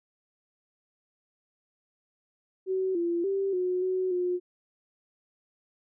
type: tone with pitch steps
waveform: sine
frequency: 377.2 / 342.4 / 391 / 364 / 371.8 / 358.5 Hz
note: F#4 / F4 / G4 / F#4 / F#4 / F4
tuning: +33 / -34 / -4 / -28 / +8 / +45 cents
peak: -25 dBFS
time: 2.66-4.4 s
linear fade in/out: 50 ms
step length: 290 ms
effects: none